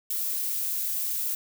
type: noise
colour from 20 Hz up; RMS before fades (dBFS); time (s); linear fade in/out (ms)
violet; -29; 0.1-1.35; 5
effects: none